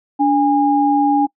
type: tone pair together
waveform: sine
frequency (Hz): 289 / 817.9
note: D4 / G#5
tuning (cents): -28 / -27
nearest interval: octave + tritone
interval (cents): 1801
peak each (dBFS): -14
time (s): 0.19-1.27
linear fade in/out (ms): 20
effects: noise-tail reverb RT60 0.1 s tail -24 dB re dry

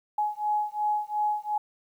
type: beating tone pair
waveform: sine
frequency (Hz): 840 / 842.8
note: G#5 / G#5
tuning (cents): +19 / +25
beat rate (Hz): 2.8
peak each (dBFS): -28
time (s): 0.18-1.58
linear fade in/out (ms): 5
effects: 10-bit

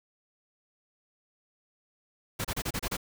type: noise bursts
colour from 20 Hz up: pink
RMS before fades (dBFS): -32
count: 7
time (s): 2.39-2.969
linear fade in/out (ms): 10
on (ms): 57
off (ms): 30
effects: none

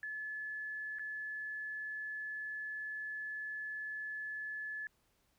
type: tone with dropouts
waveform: sine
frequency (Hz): 1721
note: A6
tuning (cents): -39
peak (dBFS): -39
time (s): 0.03-4.87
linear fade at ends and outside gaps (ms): 1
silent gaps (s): 0.986-0.994
effects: pink hiss -75 dBFS RMS until 5.38 s

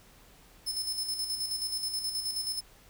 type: tone with tremolo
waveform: sawtooth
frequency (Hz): 5240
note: E8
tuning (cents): -11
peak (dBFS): -27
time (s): 0.66-2.61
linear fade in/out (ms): 20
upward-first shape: square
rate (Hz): 9.4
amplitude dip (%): 50
effects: added 41 Hz sine -61 dBFS peak until 2.89 s + pink hiss -58 dBFS RMS until 2.89 s

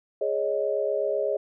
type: chord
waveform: sine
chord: Ab suspended fourth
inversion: none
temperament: equal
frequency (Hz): 415.3 / 554.4 / 622.3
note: Ab4 / Db5 / Eb5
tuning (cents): 0 / 0 / 0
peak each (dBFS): -28 / -27 / -28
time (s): 0.21-1.37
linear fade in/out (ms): 5
effects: none

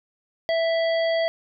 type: harmonic tone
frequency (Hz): 659.3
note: E5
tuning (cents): 0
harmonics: 1 / 3 / 5 / 7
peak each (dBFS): -20 / -30 / -34 / -37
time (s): 0.49-1.28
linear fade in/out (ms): 0
effects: none

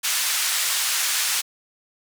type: band-pass noise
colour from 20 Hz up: white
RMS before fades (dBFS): -23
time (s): 0.03-1.42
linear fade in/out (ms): 20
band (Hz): 1300 to 9700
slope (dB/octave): 12
effects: none

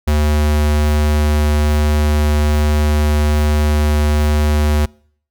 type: tone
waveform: square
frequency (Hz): 74.9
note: D2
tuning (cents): +35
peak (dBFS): -12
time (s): 0.07-4.86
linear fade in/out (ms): 10
effects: noise-tail reverb RT60 0.6 s tail -26 dB re dry

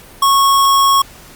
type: tone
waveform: square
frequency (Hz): 1100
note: C#6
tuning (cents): -14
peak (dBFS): -9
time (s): 0.22-1.02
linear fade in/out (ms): 5
effects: pink hiss -39 dBFS RMS until 1.35 s + Opus 48 kbps

